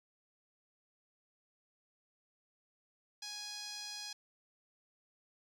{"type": "tone with band-pass filter", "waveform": "sawtooth", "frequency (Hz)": 830.6, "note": "G#5", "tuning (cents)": 0, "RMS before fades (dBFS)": -45, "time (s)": [3.22, 4.13], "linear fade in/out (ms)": 5, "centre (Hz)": 5000, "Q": 2.8, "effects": ["12-bit"]}